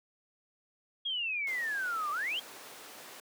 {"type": "exponential two-way sweep", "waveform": "sine", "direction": "down then up", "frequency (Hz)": [3322, 1149, 3322], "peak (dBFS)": -31, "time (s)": [1.05, 2.4], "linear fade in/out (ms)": 10, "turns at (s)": 2.11}
{"type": "noise", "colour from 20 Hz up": "pink", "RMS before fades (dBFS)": -47, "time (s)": [1.47, 3.2], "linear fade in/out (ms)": 2}
{"effects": ["high-pass 400 Hz 12 dB/octave"]}